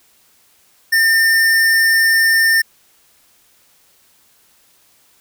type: tone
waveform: square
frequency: 1805 Hz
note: A6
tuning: 44 cents sharp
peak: -11 dBFS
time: 0.92-2.62 s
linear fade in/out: 10 ms
effects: white hiss -54 dBFS RMS until 5.2 s